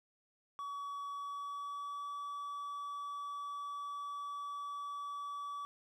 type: tone with pitch glide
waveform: triangle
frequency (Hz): 1134 to 1147.2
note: C#6 to D6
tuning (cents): +39 to -41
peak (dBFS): -38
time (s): 0.59-5.65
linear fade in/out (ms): 0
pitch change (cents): +20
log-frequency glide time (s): 1.09-2.09
effects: none